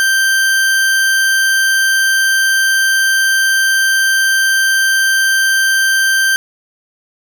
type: tone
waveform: 40% pulse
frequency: 1568 Hz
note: G6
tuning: in tune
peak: -9 dBFS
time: 0-6.36 s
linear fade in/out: 0 ms
effects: none